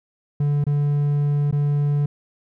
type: tone with dropouts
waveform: triangle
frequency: 145.1 Hz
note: D3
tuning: 21 cents flat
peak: -15 dBFS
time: 0.4-2.06 s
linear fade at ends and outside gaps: 5 ms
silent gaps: 0.641-0.666 / 1.512-1.525 s
effects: none